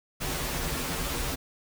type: noise with comb filter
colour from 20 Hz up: pink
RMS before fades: -31 dBFS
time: 0.2-1.36 s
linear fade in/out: 20 ms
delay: 9.6 ms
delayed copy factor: -0.85
effects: none